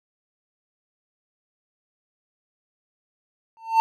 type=tone with exponential growth; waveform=triangle; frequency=901 Hz; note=A5; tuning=41 cents sharp; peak=-9 dBFS; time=3.57-3.8 s; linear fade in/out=0 ms; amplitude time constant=48 ms; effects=none